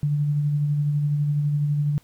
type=tone with tremolo; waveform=sine; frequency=146.7 Hz; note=D3; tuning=2 cents flat; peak=-18 dBFS; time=0.03-1.98 s; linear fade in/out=0 ms; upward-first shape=sine; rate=12 Hz; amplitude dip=30%; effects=pink hiss -58 dBFS RMS until 2.03 s